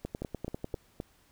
two click trains, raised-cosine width 2 ms, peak -22 / -21 dBFS, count 4 / 8, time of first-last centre 0.22-1.001 / 0.05-0.743 s, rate 3.84 / 10.1 Hz, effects pink hiss -65 dBFS RMS until 1.31 s

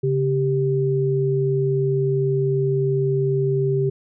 sine tone pair together, 138.59 / 392 Hz, C#3 / G4, 0 / 0 cents, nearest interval octave + tritone, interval 1800 cents, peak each -20 dBFS, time 0.03-3.9 s, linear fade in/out 10 ms, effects none

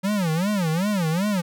square tone with vibrato, 182.1 Hz, F#3, 27 cents flat, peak -21 dBFS, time 0.03-1.42 s, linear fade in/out 20 ms, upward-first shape sine, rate 2.6 Hz, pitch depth 260 cents each way, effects none

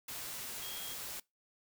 sine tone in noise, 3261 Hz, G#7, 32 cents flat, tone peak -47 dBFS, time 0.62-0.94 s, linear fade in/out 5 ms, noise white, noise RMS -43 dBFS, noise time 0.08-1.2 s, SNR -7 dB, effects noise-tail reverb RT60 0.2 s tail -23 dB re dry

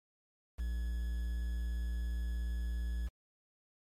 triangle tone with quantisation, 58.6 Hz, A#1, 10 cents sharp, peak -31 dBFS, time 0.58-3.09 s, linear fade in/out 20 ms, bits 9, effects MP3 64 kbps

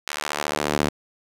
sawtooth tone with high-pass filter sweep, 74.3 Hz, D2, 21 cents sharp, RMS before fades -26 dBFS, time 0.07-0.89 s, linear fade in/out 5 ms, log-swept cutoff 1600 to 190 Hz, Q 0.75, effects low-pass 11000 Hz 12 dB/octave + 7-bit

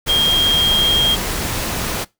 sine tone in noise, 3226 Hz, G7, 49 cents sharp, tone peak -12 dBFS, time 0.08-1.16 s, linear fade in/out 20 ms, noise pink, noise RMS -22 dBFS, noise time 0.06-2.05 s, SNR +7 dB, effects noise-tail reverb RT60 0.2 s tail -21 dB re dry

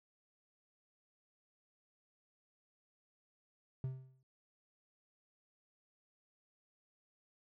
triangle tone with exponential decay, 130.7 Hz, C3, 1 cent flat, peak -32 dBFS, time 3.84-4.23 s, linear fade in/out 2 ms, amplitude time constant 83 ms, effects none

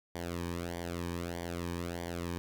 sawtooth tone with flanger, 86.2 Hz, F2, 22 cents flat, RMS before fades -38 dBFS, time 0.15-2.38 s, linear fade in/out 0 ms, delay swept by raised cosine 0.75 to 1.48 ms, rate 1.6 Hz, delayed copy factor -0.8, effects none

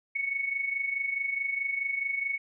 sine tone with amplitude modulation, 2217 Hz, C#7, in tune, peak -25 dBFS, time 0.15-2.38 s, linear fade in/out 10 ms, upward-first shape sine, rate 24.7 Hz, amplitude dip 65%, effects none

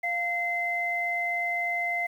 sine tone pair together, 699.2 / 2064 Hz, F5 / C7, +2 / -24 cents, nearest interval octave + perfect fifth, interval 1874 cents, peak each -31 / -27 dBFS, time 0.03-2.07 s, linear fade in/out 10 ms, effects 9-bit

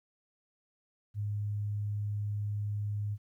sine tone, 103.6 Hz, G#2, 4 cents flat, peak -31 dBFS, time 1.14-3.18 s, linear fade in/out 50 ms, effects 12-bit

